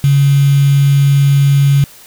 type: tone with quantisation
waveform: sine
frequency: 140 Hz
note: C#3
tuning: 18 cents sharp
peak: -6 dBFS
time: 0.04-1.84 s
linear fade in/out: 0 ms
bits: 4
effects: white hiss -39 dBFS RMS until 2.06 s